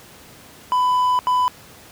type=tone bursts at uneven times; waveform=triangle; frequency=999 Hz; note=B5; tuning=20 cents sharp; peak=-13 dBFS; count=2; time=0.72-1.19 / 1.27-1.48 s; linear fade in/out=0 ms; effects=pink hiss -44 dBFS RMS until 1.91 s + high-pass 80 Hz 12 dB/octave